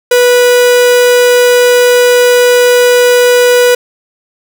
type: tone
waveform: 45% pulse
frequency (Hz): 490.7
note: B4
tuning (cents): -11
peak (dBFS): -4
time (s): 0.11-3.75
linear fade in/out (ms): 5
effects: none